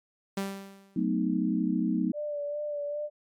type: tone with exponential decay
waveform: sawtooth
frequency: 196 Hz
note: G3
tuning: in tune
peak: -24 dBFS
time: 0.37-1.06 s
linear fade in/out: 5 ms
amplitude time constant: 150 ms
type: chord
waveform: sine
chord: B dominant seventh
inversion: second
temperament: equal with one note detuned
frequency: 185 / 220 / 252.3 / 311.1 Hz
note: F#3 / A3 / B3 / D#4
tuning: 0 / 0 / +37 / 0 cents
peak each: -30 dBFS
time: 0.96-2.12 s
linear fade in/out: 5 ms
type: tone with vibrato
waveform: sine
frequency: 587 Hz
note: D5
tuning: 1 cent flat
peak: -30 dBFS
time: 2.13-3.1 s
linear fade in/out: 50 ms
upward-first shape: sine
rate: 2.5 Hz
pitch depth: 27 cents each way
effects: MP3 96 kbps